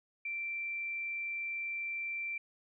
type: tone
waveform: sine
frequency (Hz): 2349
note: D7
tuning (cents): 0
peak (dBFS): -35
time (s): 0.25-2.38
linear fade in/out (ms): 5
effects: none